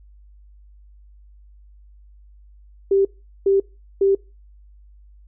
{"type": "tone bursts", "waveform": "sine", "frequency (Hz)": 392, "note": "G4", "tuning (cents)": 0, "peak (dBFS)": -13, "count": 3, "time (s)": [2.91, 4.15], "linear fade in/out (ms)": 5, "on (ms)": 140, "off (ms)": 410, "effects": ["noise-tail reverb RT60 0.3 s tail -24 dB re dry", "added 50 Hz sine -45 dBFS peak until 5.27 s"]}